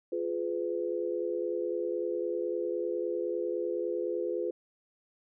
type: chord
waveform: sine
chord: F diminished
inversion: none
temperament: just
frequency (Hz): 349.2 / 419.1 / 502.9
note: F4 / Ab4 / Cb5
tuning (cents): 0 / +16 / +31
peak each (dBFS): -33 / -35 / -34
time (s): 0.12-4.51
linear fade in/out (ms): 5
effects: none